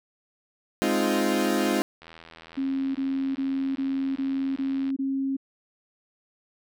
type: chord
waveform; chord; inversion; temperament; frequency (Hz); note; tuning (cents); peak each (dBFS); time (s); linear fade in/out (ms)
30% pulse; F minor seventh; first; equal; 207.7 / 261.6 / 311.1 / 349.2; Ab3 / C4 / Eb4 / F4; 0 / 0 / 0 / 0; -25; 0.82-1.82; 0
type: click train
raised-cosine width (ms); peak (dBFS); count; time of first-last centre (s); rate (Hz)
0.3; -29; 238; 2.02-4.903; 82.2
type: tone bursts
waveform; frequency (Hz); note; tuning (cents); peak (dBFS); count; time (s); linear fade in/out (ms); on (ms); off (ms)
sine; 270; C#4; -45; -24; 7; 2.57-5.368; 10; 380; 23
effects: none